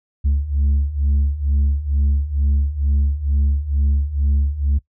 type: beating tone pair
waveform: sine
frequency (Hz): 69.4 / 71.6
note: C#2 / D2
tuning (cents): +3 / -43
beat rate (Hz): 2.2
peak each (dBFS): -18 / -15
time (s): 0.24-4.79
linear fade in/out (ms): 20
effects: noise-tail reverb RT60 0.1 s tail -20 dB re dry + tanh soft clip ceiling -12 dBFS